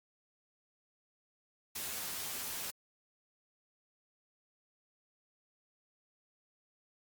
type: noise with comb filter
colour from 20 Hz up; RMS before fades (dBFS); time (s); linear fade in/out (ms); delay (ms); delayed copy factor
white; -40; 1.75-2.71; 10; 12; +0.7
effects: Opus 48 kbps